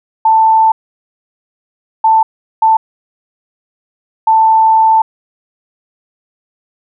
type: tone bursts at uneven times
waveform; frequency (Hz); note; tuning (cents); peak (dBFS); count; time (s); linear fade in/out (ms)
sine; 886; A5; +12; -5; 4; 0.25-0.72 / 2.04-2.23 / 2.62-2.77 / 4.27-5.02; 5
effects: none

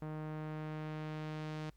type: tone with low-pass filter sweep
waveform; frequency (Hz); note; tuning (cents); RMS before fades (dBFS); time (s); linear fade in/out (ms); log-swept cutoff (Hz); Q
sawtooth; 154.5; D#3; -12; -42; 0.02-1.7; 2; 1300 to 5100; 0.75
effects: added 50 Hz sine -62 dBFS peak until 1.76 s + pink hiss -75 dBFS RMS until 1.76 s

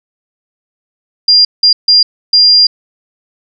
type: tone bursts at uneven times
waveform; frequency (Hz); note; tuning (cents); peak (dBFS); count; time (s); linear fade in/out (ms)
sine; 4800; D8; +37; -3; 4; 1.28-1.45 / 1.63-1.73 / 1.88-2.03 / 2.33-2.67; 5
effects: none

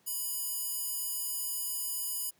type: tone with high-pass filter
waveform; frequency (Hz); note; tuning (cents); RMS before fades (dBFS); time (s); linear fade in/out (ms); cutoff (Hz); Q
square; 987.8; B5; 0; -35; 0.06-2.31; 20; 10000; 0.83
effects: pink hiss -68 dBFS RMS until 2.39 s + high-pass 150 Hz 12 dB/octave

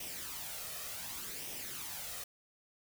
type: noise with flanger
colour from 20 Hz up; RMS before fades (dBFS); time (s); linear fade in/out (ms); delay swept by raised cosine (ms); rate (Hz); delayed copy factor
white; -43; 0-2.24; 5; 0.34 to 1.64; 0.67; +0.55
effects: none

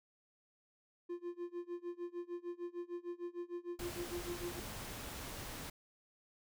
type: tone with tremolo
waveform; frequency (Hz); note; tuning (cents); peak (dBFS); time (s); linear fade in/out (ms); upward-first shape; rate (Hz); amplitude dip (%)
triangle; 349.2; F4; 0; -36; 1.09-4.6; 10; sine; 6.6; 95
type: noise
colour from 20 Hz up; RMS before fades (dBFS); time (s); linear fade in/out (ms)
pink; -46; 3.79-5.7; 5
effects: none

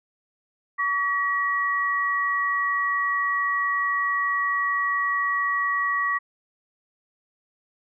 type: tone pair together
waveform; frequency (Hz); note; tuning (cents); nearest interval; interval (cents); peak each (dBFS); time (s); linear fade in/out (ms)
sine; 1137.5 / 1913; C#6 / A#6; +44 / +44; major sixth; 900; -24; 0.78-6.19; 20
effects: none

